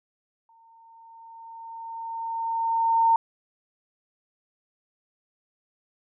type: tone with exponential growth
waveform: sine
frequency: 912 Hz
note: A#5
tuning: 38 cents flat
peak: -15 dBFS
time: 0.49-3.16 s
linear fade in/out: 2 ms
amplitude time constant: 580 ms
effects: none